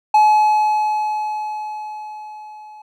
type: tone with level ramp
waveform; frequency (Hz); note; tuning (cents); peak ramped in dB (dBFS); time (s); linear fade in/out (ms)
triangle; 852; G#5; +44; -6 to -35; 0.14-2.82; 5
effects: none